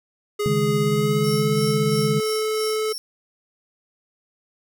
square tone with pitch glide, 415.3 to 433.9 Hz, G#4 to A4, 0 to -24 cents, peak -22 dBFS, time 0.39-2.93 s, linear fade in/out 10 ms, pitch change +76 cents, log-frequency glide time 0.8-1.62 s
sine chord, C# suspended second, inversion none, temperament equal, 138.59 / 155.56 / 207.7 Hz, C#3 / D#3 / G#3, 0 / 0 / 0 cents, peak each -24 dBFS, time 0.46-2.2 s, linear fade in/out 0 ms
sawtooth tone with tremolo, 5450 Hz, F8, 43 cents flat, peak -26 dBFS, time 1.24-2.98 s, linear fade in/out 0 ms, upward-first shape sine, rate 3 Hz, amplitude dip 75%
effects none

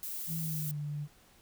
violet noise, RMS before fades -39 dBFS, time 0.03-0.71 s, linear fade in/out 0 ms
sine tone with pitch glide, 163.3 to 147.17 Hz, E3 to D3, -16 to +4 cents, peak -34 dBFS, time 0.27-1.08 s, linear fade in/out 50 ms, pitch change -180 cents, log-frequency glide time 0.39-0.77 s
effects pink hiss -62 dBFS RMS until 1.41 s

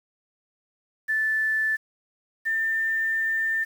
sine tone pair in turn, 1755 / 1793.9 Hz, A6 / A6, -5 / +33 cents, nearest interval unison, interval 38 cents, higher second, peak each -21 / -22 dBFS, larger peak first, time 1.08-1.77 / 2.45-3.65 s, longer second, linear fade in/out 20 ms, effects 8-bit

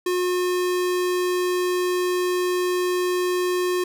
square tone, 360 Hz, F#4, 47 cents flat, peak -21 dBFS, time 0.06-3.84 s, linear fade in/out 5 ms, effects none

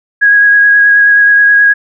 sine tone with vibrato, 1652 Hz, G#6, 10 cents flat, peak -3 dBFS, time 0.21-1.74 s, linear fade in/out 20 ms, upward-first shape sine, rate 9.4 Hz, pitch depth 15 cents each way, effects none

